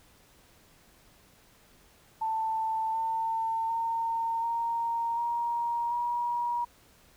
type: tone with pitch steps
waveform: sine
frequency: 887 / 900.4 / 914 / 927.9 / 941.9 / 956.2 Hz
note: A5 / A5 / A#5 / A#5 / A#5 / A#5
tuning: +14 / +40 / -34 / -8 / +18 / +44 cents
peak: -27 dBFS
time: 2.21-6.65 s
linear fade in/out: 10 ms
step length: 740 ms
effects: pink hiss -60 dBFS RMS until 7.16 s